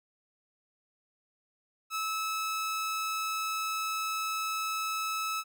sawtooth tone, 1300 Hz, E6, 24 cents flat, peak -27 dBFS, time 1.9-5.44 s, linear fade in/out 50 ms, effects none

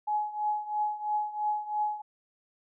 sine tone with tremolo, 843 Hz, G#5, 26 cents sharp, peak -24 dBFS, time 0.07-2.02 s, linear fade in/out 10 ms, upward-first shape triangle, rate 3 Hz, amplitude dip 85%, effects none

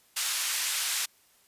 white band-pass noise, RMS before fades -30 dBFS, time 0.16-1.06 s, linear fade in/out 10 ms, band 1400 to 9800 Hz, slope 12 dB/octave, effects white hiss -63 dBFS RMS until 1.47 s + resampled to 32000 Hz

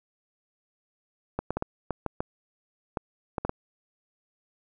clicks, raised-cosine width 1 ms, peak -14 dBFS, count 11, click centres 1.39 / 1.506 / 1.57 / 1.624 / 1.907 / 2.063 / 2.205 / 2.972 / 3.382 / 3.45 / 3.494 s, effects none

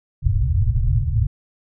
white low-pass noise, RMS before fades -18 dBFS, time 0.22-1.27 s, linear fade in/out 10 ms, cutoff 130 Hz, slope 96 dB/octave, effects none

